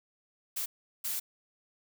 blue noise bursts at uneven times, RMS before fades -34 dBFS, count 2, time 0.56-0.66 / 1.04-1.2 s, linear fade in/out 10 ms, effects none

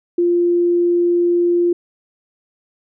sine tone, 348 Hz, F4, 6 cents flat, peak -12 dBFS, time 0.18-1.73 s, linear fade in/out 5 ms, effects none

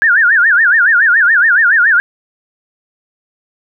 sine tone with vibrato, 1606 Hz, G6, 41 cents sharp, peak -6 dBFS, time 0.02-2 s, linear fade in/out 0 ms, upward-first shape sine, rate 7.1 Hz, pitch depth 240 cents each way, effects none

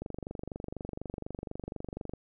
click train, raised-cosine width 2 ms, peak -24 dBFS, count 52, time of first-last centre 0.02-2.136 s, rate 24.1 Hz, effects none

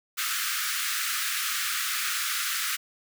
pink high-pass noise, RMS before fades -29 dBFS, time 0.17-2.77 s, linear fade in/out 20 ms, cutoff 1200 Hz, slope 96 dB/octave, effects none

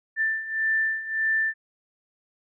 sine beating tone pair, 1773 / 1774.7 Hz, A6 / A6, +13 / +14 cents, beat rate 1.7 Hz, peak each -28 / -24 dBFS, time 0.16-1.54 s, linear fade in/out 50 ms, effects none

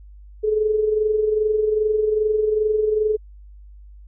sine tone with amplitude modulation, 428.8 Hz, A4, 45 cents flat, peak -14 dBFS, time 0.43-3.17 s, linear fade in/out 20 ms, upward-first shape sine, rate 22.5 Hz, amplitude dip 55%, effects added 50 Hz sine -40 dBFS peak until 4.07 s

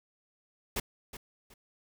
pink noise with echo, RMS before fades -32 dBFS, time 0.76-0.8 s, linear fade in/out 5 ms, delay 370 ms, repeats 2, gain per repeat -12 dB, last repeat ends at 1.54 s, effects none

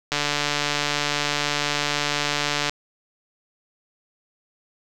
click train, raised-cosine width 0.2 ms, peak -5 dBFS, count 377, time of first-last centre 0.12-2.695 s, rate 146 Hz, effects none

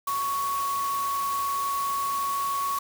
sine tone in noise, 1113 Hz, C#6, 7 cents sharp, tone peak -25 dBFS, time 0.07-2.79 s, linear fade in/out 5 ms, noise white, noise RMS -37 dBFS, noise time 0.07-2.79 s, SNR +9 dB, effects none

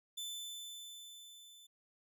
sawtooth tone with level ramp, 3520 Hz, A7, in tune, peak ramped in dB -37 to -54 dBFS, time 0.17-1.67 s, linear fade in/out 10 ms, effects none

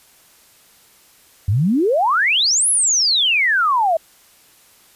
sine exponential two-way sweep, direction up then down, 89.2 to 11120 to 627 Hz, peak -13 dBFS, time 1.48-3.97 s, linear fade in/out 5 ms, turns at 2.69 s, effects white hiss -51 dBFS RMS until 4.95 s + resampled to 32000 Hz

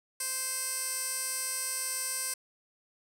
15% pulse tone with band-pass filter, 521 Hz, C5, 7 cents flat, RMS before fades -34 dBFS, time 0.2-2.34 s, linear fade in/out 5 ms, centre 9300 Hz, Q 2.2, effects none

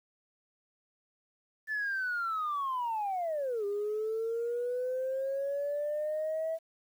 sine linear two-way sweep, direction down then up, 1763 to 401.6 to 654 Hz, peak -29 dBFS, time 1.67-6.59 s, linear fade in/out 50 ms, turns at 3.65 s, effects tanh soft clip ceiling -27 dBFS + 10-bit

